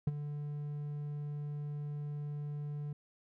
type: tone with ADSR envelope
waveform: triangle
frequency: 146.83 Hz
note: D3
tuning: in tune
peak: -23 dBFS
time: 0.07-2.93 s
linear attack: 5 ms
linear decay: 27 ms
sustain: -12 dB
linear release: 4 ms
effects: none